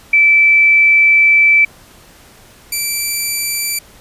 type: tone pair in turn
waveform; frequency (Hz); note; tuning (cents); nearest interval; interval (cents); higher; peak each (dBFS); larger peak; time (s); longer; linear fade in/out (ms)
sine / 5% pulse; 2320 / 2333; D7 / D7; -22 / -12; unison; 10; second; -6; neither; 0.13-1.65 / 2.72-3.79; first; 5
effects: pink hiss -43 dBFS RMS until 4 s + resampled to 32000 Hz